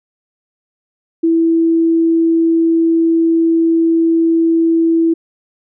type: tone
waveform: sine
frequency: 329.6 Hz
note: E4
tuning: in tune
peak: -9 dBFS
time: 1.23-5.14 s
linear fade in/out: 10 ms
effects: none